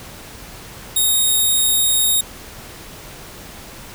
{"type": "tone", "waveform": "5% pulse", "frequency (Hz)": 3729, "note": "A#7", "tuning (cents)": 0, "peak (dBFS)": -6, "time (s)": [0.96, 2.21], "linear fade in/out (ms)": 5, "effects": ["pink hiss -37 dBFS RMS until 3.94 s"]}